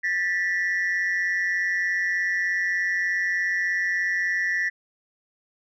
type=tone pair together; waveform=sine; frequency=1771 / 1954.3 Hz; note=A6 / B6; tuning=+11 / -19 cents; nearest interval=major second; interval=170 cents; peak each=-23 dBFS; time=0.03-4.7 s; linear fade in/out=20 ms; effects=tanh soft clip ceiling -18 dBFS